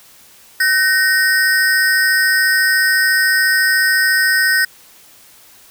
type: ring-modulated tone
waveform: square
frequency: 1690 Hz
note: G#6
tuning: 30 cents sharp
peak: -9 dBFS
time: 0.6-4.65 s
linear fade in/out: 5 ms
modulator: 167 Hz
effects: white hiss -45 dBFS RMS until 5.7 s